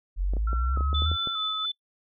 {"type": "linear sweep", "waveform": "sine", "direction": "up", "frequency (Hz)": [43.21, 82.4], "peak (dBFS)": -23, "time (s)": [0.16, 1.17], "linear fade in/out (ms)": 50}
{"type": "clicks", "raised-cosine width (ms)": 2, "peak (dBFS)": -23, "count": 9, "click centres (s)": [0.336, 0.368, 0.531, 0.774, 0.808, 0.93, 1.021, 1.116, 1.273]}
{"type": "tone with vibrato", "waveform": "sine", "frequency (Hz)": 1318.5, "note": "E6", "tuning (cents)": 0, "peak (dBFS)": -32, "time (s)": [0.47, 1.66], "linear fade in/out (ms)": 5, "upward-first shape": "square", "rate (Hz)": 1.7, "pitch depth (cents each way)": 48}
{"type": "tone with tremolo", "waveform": "sine", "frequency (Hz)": 3503, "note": "A7", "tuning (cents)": -8, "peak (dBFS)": -26, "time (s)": [0.94, 1.72], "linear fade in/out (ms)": 10, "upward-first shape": "sine", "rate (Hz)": 4.4, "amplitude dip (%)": 30}
{"effects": ["noise-tail reverb RT60 0.1 s tail -23 dB re dry"]}